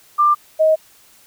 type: tone pair in turn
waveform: sine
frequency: 1189 / 629.9 Hz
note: D6 / D#5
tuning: +21 / +21 cents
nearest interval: major seventh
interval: 1100 cents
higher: first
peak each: -10 dBFS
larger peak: neither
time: 0.18-0.35 / 0.59-0.76 s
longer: neither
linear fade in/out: 20 ms
effects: white hiss -50 dBFS RMS until 1.26 s